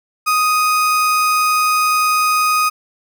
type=tone; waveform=35% pulse; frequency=1247 Hz; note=D#6; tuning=3 cents sharp; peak=-11 dBFS; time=0.26-2.7 s; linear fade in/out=20 ms; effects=none